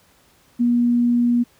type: tone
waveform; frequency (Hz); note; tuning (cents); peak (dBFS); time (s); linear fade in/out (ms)
sine; 240; B3; -49; -14; 0.59-1.44; 20
effects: pink hiss -56 dBFS RMS until 1.59 s + high-pass 60 Hz 12 dB/octave